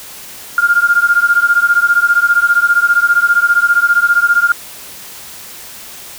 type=beating tone pair; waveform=sine; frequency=1400 / 1415 Hz; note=F6 / F6; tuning=+4 / +22 cents; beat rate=15 Hz; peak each=-11 dBFS; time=0.58-4.52 s; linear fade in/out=2 ms; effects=white hiss -32 dBFS RMS until 6.18 s